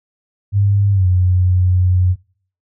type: tone with pitch glide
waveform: sine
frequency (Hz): 100.5 to 91.1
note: G2 to F#2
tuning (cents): +44 to -26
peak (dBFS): -10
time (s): 0.52-2.16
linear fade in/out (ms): 50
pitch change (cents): -170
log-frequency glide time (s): 0.92-1.06
effects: noise-tail reverb RT60 0.5 s tail -22 dB re dry